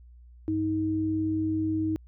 sine tone pair together, 99.1 / 315.5 Hz, G2 / D#4, +19 / +24 cents, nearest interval octave + minor sixth, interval 2005 cents, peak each -33 / -25 dBFS, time 0.48-1.96 s, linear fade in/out 0 ms, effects added 60 Hz sine -48 dBFS peak until 2.07 s

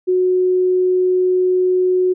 sine tone, 366.9 Hz, F#4, 15 cents flat, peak -12 dBFS, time 0.07-2.14 s, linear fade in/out 20 ms, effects none

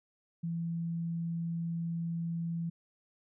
sine tone, 167.6 Hz, E3, 29 cents sharp, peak -32 dBFS, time 0.43-2.7 s, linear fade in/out 10 ms, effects none

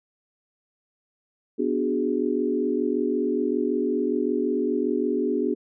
sine chord, G# half-diminished seventh, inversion first, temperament equal, 246.9 / 293.7 / 370 / 415.3 Hz, B3 / D4 / F#4 / G#4, 0 / 0 / 0 / 0 cents, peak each -27 dBFS, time 1.58-5.55 s, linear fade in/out 20 ms, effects none

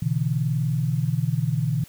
sine tone cluster, 120.9 / 140.6 / 161.1 Hz, B2 / C#3 / E3, -36 / +25 / -39 cents, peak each -25 dBFS, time 0.02-1.84 s, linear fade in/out 5 ms, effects white hiss -50 dBFS RMS until 1.88 s

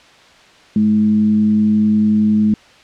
sine tone with frequency modulation, 212.5 Hz, G#3, 40 cents sharp, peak -10 dBFS, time 0.76-2.54 s, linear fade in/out 2 ms, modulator 111 Hz, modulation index 0.27, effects white hiss -45 dBFS RMS until 2.83 s + low-pass 4000 Hz 12 dB/octave

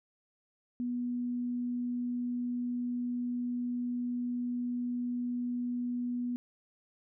sine tone, 244.2 Hz, B3, 19 cents flat, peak -31 dBFS, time 0.8-6.36 s, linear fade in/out 0 ms, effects none

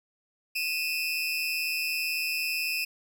30% pulse tone pair together, 2498 / 2656 Hz, D#7 / E7, +6 / +12 cents, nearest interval minor second, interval 106 cents, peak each -28 dBFS, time 0.55-2.85 s, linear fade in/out 10 ms, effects none

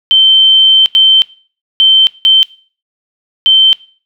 sine tone bursts at uneven times, 3104 Hz, G7, 18 cents flat, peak -3 dBFS, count 5, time 0.11-0.86 / 0.95-1.22 / 1.8-2.07 / 2.25-2.43 / 3.46-3.73 s, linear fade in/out 0 ms, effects noise-tail reverb RT60 0.4 s tail -20 dB re dry

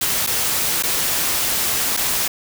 white noise with dropouts, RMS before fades -20 dBFS, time 0.01-2.28 s, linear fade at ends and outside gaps 5 ms, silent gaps 0.265-0.272 / 0.826-0.834 / 1.967-1.972 s, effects none

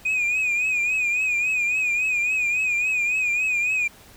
sine tone with vibrato, 2474 Hz, D#7, 10 cents flat, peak -17 dBFS, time 0.05-3.88 s, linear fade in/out 10 ms, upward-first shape triangle, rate 3.6 Hz, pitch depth 82 cents each way, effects tanh soft clip ceiling -19 dBFS + pink hiss -49 dBFS RMS until 4.16 s

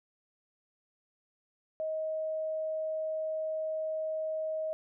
sine tone, 630 Hz, D#5, 21 cents sharp, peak -31 dBFS, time 1.8-4.73 s, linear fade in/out 0 ms, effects none

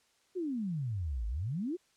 sine exponential two-way sweep, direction down then up, 384.6 to 51.1 to 384.6 Hz, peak -32 dBFS, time 0.35-1.77 s, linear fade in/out 20 ms, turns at 1.27 s, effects white hiss -70 dBFS RMS until 1.96 s + low-pass 8000 Hz 12 dB/octave

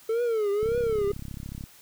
triangle tone with vibrato, 440 Hz, A4, in tune, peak -21 dBFS, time 0.09-1.12 s, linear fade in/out 5 ms, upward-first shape triangle, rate 1.8 Hz, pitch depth 180 cents each way
click train, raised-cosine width 5 ms, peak -25 dBFS, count 35, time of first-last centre 0.63-1.639 s, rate 33.7 Hz
effects white hiss -53 dBFS RMS until 1.81 s

